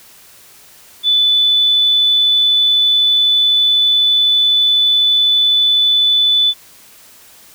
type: tone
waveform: sine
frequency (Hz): 3488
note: A7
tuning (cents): -16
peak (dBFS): -9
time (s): 1.03-6.54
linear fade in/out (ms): 50
effects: white hiss -43 dBFS RMS until 7.54 s